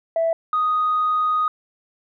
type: tone pair in turn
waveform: sine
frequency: 659.3 / 1244.6 Hz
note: E5 / D#6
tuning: 0 / 0 cents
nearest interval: major seventh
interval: 1100 cents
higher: second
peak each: -16 dBFS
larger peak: neither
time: 0.16-0.33 / 0.53-1.48 s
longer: second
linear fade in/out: 2 ms
effects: tanh soft clip ceiling -13 dBFS